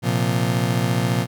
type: chord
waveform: 35% pulse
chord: Bb suspended second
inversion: none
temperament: just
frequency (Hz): 116.54 / 131.11 / 174.81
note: Bb2 / C3 / F3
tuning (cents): 0 / +4 / +2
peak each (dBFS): -20 / -22 / -22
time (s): 0.02-1.27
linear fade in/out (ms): 50
effects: none